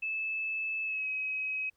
sine tone with pitch glide, 2616 to 2544 Hz, E7 to D#7, -14 to +38 cents, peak -31 dBFS, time 0.02-1.7 s, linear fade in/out 10 ms, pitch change -48 cents, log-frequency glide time 0.83-1.07 s, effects pink hiss -75 dBFS RMS until 1.76 s

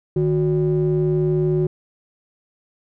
triangle ring-modulated tone, 106.7 Hz, G#2, 47 cents sharp, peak -11 dBFS, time 0.16-1.67 s, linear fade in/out 5 ms, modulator 260 Hz, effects none

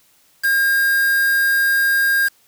triangle tone with quantisation, 1612 Hz, G6, 48 cents sharp, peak -12 dBFS, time 0.43-2.29 s, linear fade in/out 20 ms, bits 4, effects white hiss -56 dBFS RMS until 2.47 s

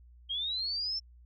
sine linear sweep, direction up, 3167 to 5400 Hz, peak -31 dBFS, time 0.29-1 s, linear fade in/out 20 ms, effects added 60 Hz sine -53 dBFS peak until 1.25 s

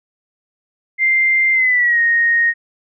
sine tone with pitch glide, 2093 to 1864.7 Hz, C7 to A#6, 0 to 0 cents, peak -11 dBFS, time 0.98-2.54 s, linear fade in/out 50 ms, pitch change -200 cents, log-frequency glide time 1.53-2 s, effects none

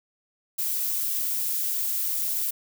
violet noise, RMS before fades -27 dBFS, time 0.58-2.51 s, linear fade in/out 10 ms, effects none

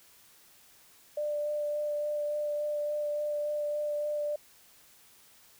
sine tone with vibrato, 593 Hz, D5, 17 cents sharp, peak -29 dBFS, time 1.17-4.36 s, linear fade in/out 5 ms, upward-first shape sine, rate 3.5 Hz, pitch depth 11 cents each way, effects white hiss -59 dBFS RMS until 5.59 s

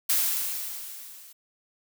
blue noise with level ramp, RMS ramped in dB -22 to -49 dBFS, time 0.09-1.33 s, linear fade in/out 10 ms, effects none

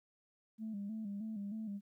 sine tone with vibrato, 210.3 Hz, G#3, 22 cents sharp, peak -38 dBFS, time 0.58-1.81 s, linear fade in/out 50 ms, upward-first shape square, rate 3.2 Hz, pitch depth 77 cents each way, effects tanh soft clip ceiling -35 dBFS + 13-bit

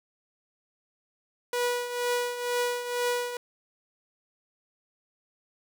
sawtooth tone with tremolo, 487.3 Hz, B4, 23 cents flat, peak -20 dBFS, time 1.53-3.37 s, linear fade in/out 2 ms, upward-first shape triangle, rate 2.1 Hz, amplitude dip 70%, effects none

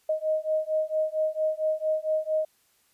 sine beating tone pair, 622.3 / 626.7 Hz, D#5 / D#5, 0 / +12 cents, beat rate 4.4 Hz, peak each -27 dBFS, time 0.09-2.45 s, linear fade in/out 5 ms, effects white hiss -66 dBFS RMS until 2.93 s + resampled to 32000 Hz

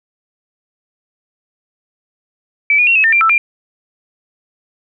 sine tone with pitch steps, 2305 / 2446 / 2733 / 2573 / 1806 / 2370 / 1324 / 2389 Hz, D7 / D#7 / F7 / E7 / A6 / D7 / E6 / D7, -33 / -30 / -38 / -43 / +45 / +15 / +7 / +29 cents, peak -8 dBFS, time 2.7-3.38 s, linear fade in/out 2 ms, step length 85 ms, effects none

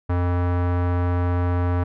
square tone with low-pass filter, 88.5 Hz, F2, 23 cents sharp, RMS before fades -21 dBFS, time 0.09-1.84 s, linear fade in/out 10 ms, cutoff 1300 Hz, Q 1.3, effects none

